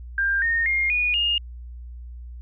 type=tone with pitch steps; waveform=sine; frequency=1593 / 1840.5 / 2126 / 2457 / 2838 Hz; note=G6 / A#6 / C7 / D#7 / F7; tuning=+27 / -23 / +27 / -22 / +27 cents; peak=-19 dBFS; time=0.18-1.38 s; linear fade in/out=2 ms; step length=240 ms; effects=added 60 Hz sine -35 dBFS peak until 2.41 s